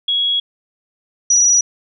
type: tone pair in turn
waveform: sine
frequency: 3330 / 5838 Hz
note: G#7 / F#8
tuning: +4 / -24 cents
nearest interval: minor seventh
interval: 972 cents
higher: second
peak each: -14 / -9 dBFS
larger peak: second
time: 0.08-0.4 / 1.3-1.61 s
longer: first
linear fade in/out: 5 ms
effects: none